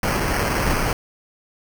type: noise with sample-and-hold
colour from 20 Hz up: pink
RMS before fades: -21 dBFS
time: 0.03-0.93 s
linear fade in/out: 2 ms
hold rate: 3675 Hz
effects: none